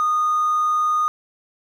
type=tone with hard clipping; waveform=triangle; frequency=1231 Hz; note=D#6; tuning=19 cents flat; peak=-17 dBFS; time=0-1.08 s; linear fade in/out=0 ms; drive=4 dB; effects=none